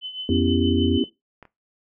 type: tone with tremolo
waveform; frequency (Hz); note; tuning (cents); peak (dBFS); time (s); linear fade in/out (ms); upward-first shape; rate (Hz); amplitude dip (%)
sine; 3028; F#7; +39; -26; 0.01-1.1; 50; triangle; 6.4; 75
type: chord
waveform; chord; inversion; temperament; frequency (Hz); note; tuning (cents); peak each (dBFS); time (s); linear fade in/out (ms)
sine; C# half-diminished seventh; third; equal; 246.9 / 277.2 / 329.6 / 392; B3 / C#4 / E4 / G4; 0 / 0 / 0 / 0; -22 / -23 / -25 / -26; 0.29-1.04; 2
type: tone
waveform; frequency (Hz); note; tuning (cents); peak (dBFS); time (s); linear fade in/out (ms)
sine; 87.6; F2; +6; -23; 0.29-0.98; 10
type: clicks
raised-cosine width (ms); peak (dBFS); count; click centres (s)
0.5; -27 / -33; 2; 1.427 / 1.453
effects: noise-tail reverb RT60 0.2 s tail -18 dB re dry